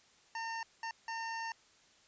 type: tone bursts at uneven times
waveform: 25% pulse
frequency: 909 Hz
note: A#5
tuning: 44 cents flat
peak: -34 dBFS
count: 3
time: 0.35-0.63 / 0.83-0.91 / 1.08-1.52 s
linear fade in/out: 2 ms
effects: white hiss -65 dBFS RMS until 2.07 s + resampled to 16000 Hz